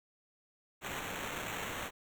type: noise with sample-and-hold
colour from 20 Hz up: blue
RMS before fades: -40 dBFS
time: 0.81-1.91 s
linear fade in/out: 50 ms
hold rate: 4900 Hz
effects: none